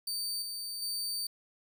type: tone with level steps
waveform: sawtooth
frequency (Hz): 4600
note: D8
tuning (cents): -37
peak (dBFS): -30 / -34 / -30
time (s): 0.07-1.27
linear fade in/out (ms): 5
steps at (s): 0.42 / 0.82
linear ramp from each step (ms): 2
effects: 11-bit